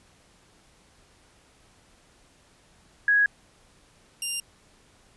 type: tone pair in turn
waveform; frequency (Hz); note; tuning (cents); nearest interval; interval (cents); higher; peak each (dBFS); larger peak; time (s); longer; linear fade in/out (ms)
sine / 5% pulse; 1661.2 / 2794; G#6 / F7; 0 / 0; major sixth; 900; second; -17; neither; 3.08-3.26 / 4.22-4.4; neither; 2
effects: pink hiss -59 dBFS RMS until 5.16 s + resampled to 24000 Hz